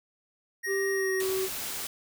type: tone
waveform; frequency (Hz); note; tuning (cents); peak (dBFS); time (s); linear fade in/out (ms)
square; 1874; A#6; +9; -31; 0.63-1.22; 20
type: tone with pitch glide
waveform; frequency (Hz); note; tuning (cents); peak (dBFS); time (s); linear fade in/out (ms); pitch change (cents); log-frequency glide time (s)
triangle; 391.6 to 379.4; G4 to F#4; -2 to +43; -25; 0.66-1.49; 50; -55; 0.92-1.13
type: noise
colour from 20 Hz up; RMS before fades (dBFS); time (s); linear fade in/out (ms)
white; -35; 1.2-1.87; 2
effects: none